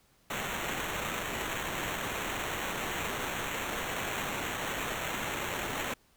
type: noise with sample-and-hold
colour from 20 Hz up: violet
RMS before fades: -35 dBFS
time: 0.3-5.94 s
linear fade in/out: 5 ms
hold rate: 4900 Hz
effects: pink hiss -66 dBFS RMS until 6.16 s